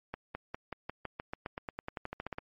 accelerating click train, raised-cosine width 0.5 ms, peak -22 dBFS, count 20, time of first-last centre 0.14-2.384 s, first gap 210 ms, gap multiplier 0.93, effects MP3 32 kbps

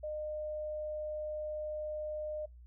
sine tone, 609 Hz, D#5, 37 cents flat, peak -36 dBFS, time 0.03-2.46 s, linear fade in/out 10 ms, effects noise-tail reverb RT60 0.2 s tail -24 dB re dry + added 60 Hz sine -51 dBFS peak until 2.66 s

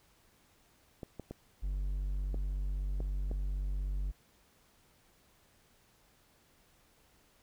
clicks, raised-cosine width 2 ms, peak -28 dBFS, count 6, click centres 1.032 / 1.197 / 1.31 / 2.344 / 3.004 / 3.314 s
triangle tone, 48.1 Hz, G1, 32 cents flat, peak -30 dBFS, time 1.62-4.12 s, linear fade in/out 20 ms
effects pink hiss -67 dBFS RMS until 7.42 s

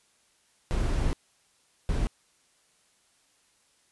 brown noise bursts at uneven times, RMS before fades -26 dBFS, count 2, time 0.71-1.13 / 1.89-2.07 s, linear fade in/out 0 ms, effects white hiss -66 dBFS RMS until 3.91 s + resampled to 24000 Hz

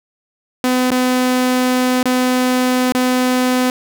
sawtooth tone with dropouts, 252.9 Hz, B3, 41 cents sharp, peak -9 dBFS, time 0.64-3.7 s, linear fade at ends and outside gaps 1 ms, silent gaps 0.906-0.915 / 2.03-2.056 / 2.922-2.949 s, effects none

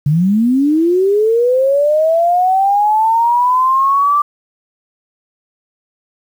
sine linear sweep, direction up, 138.9 to 1179 Hz, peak -9 dBFS, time 0.06-4.22 s, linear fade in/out 5 ms, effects 7-bit

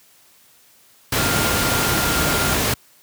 sine tone in noise, 1400 Hz, F6, 4 cents sharp, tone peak -25 dBFS, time 1.18-2.54 s, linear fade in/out 5 ms, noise pink, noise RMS -19 dBFS, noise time 1.12-2.74 s, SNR -9 dB, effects white hiss -53 dBFS RMS until 3.02 s + high-pass 60 Hz 12 dB/octave

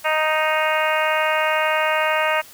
harmonic tone, 311.1 Hz, D#4, in tune, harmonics 2 / 3 / 4 / 5 / 6 / 7 / 8 / 9, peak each -22 / -24 / -25 / -26 / -27 / -27 / -28 / -29 dBFS, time 0.04-2.42 s, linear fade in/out 20 ms, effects white hiss -44 dBFS RMS until 2.53 s

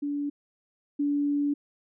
sine tone pair in turn, 288.1 / 288.1 Hz, D4 / D4, -33 / -33 cents, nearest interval unison, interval 0 cents, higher neither, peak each -27 / -23 dBFS, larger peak second, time 0.02-0.3 / 0.99-1.54 s, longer second, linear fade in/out 10 ms, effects none

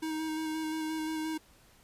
square tone with vibrato, 314.8 Hz, D#4, 20 cents sharp, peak -33 dBFS, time 0.02-1.38 s, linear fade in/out 10 ms, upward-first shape square, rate 5.7 Hz, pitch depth 14 cents each way, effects pink hiss -61 dBFS RMS until 1.83 s + resampled to 32000 Hz

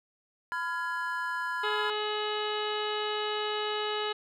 triangle chord, F diminished, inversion second, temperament just, 1005.8 / 1396.9 / 1676.3 Hz, Cb6 / F6 / Ab6, +31 / 0 / +16 cents, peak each -32 / -34 / -33 dBFS, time 0.52-1.9 s, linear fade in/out 0 ms
harmonic tone, 423 Hz, G#4, 32 cents sharp, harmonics 1 / 2 / 3 / 4 / 5 / 6 / 7 / 8 / 9 / 10, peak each -33 / -37 / -37 / -41 / -44 / -46 / -37 / -48 / -41 / -49 dBFS, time 1.63-4.13 s, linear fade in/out 10 ms
effects none

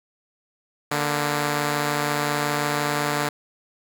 5% pulse tone pair together, 146.84 / 233.1 Hz, D3 / A#3, 0 / 0 cents, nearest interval minor sixth, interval 800 cents, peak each -11 / -19 dBFS, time 0.91-3.29 s, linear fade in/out 5 ms, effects none

